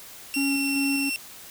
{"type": "tone with pitch glide", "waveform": "sawtooth", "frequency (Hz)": [2734, 2712], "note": ["F7", "E7"], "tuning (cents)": [-37, 49], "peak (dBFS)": -23, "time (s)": [0.34, 1.16], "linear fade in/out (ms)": 0, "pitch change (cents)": -14, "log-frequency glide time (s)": [0.47, 0.52]}
{"type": "tone with tremolo", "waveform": "triangle", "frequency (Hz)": 277.2, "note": "C#4", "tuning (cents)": 0, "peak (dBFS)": -21, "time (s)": [0.36, 1.1], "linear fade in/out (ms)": 10, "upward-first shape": "square", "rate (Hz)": 2.5, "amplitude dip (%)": 25}
{"effects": ["white hiss -44 dBFS RMS until 1.5 s"]}